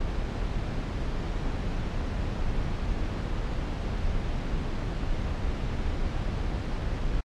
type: noise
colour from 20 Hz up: brown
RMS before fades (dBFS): -29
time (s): 0-7.21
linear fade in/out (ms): 10
effects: low-pass 5000 Hz 12 dB/octave + AAC 64 kbps